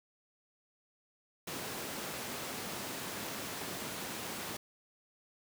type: high-pass noise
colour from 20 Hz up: pink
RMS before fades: -41 dBFS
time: 1.47-4.57 s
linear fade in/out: 5 ms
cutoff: 170 Hz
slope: 12 dB/octave
effects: none